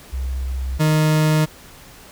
sine / 40% pulse tone pair in turn, 64.8 / 154.84 Hz, C2 / D#3, -16 / -8 cents, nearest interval octave + minor third, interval 1508 cents, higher second, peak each -21 / -13 dBFS, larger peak second, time 0.12-0.79 / 0.79-1.46 s, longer neither, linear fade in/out 20 ms, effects pink hiss -43 dBFS RMS until 2.11 s

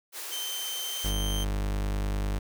white high-pass noise, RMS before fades -38 dBFS, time 0.12-1.13 s, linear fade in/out 50 ms, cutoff 330 Hz, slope 96 dB/octave
sawtooth tone with pitch glide, 3102 to 3136 Hz, G7 to G7, -19 to 0 cents, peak -30 dBFS, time 0.31-1.45 s, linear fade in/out 20 ms, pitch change +19 cents, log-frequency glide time 0.76-1.25 s
40% pulse tone, 50 Hz, G1, 35 cents sharp, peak -26 dBFS, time 1.04-2.39 s, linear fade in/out 10 ms
effects none

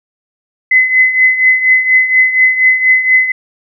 sine tone with tremolo, 2032 Hz, B6, 49 cents sharp, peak -3 dBFS, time 0.71-3.32 s, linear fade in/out 5 ms, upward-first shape triangle, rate 4.2 Hz, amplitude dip 75%, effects none

